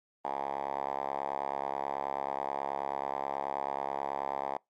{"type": "tone with band-pass filter", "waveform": "5% pulse", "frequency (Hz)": 69.3, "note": "C#2", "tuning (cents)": 0, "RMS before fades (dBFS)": -35, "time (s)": [0.25, 4.57], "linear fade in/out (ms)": 0, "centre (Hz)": 860, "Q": 3.3, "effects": ["noise-tail reverb RT60 0.2 s tail -26 dB re dry", "Opus 24 kbps"]}